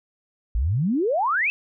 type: exponential sweep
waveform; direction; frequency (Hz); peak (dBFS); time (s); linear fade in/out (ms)
sine; up; 50.6 to 2694; -19; 0.55-1.5; 0
effects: none